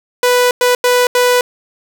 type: tone bursts at uneven times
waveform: sawtooth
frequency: 493.9 Hz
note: B4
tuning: in tune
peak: -5 dBFS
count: 4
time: 0.23-0.51 / 0.61-0.75 / 0.84-1.07 / 1.15-1.41 s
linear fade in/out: 2 ms
effects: none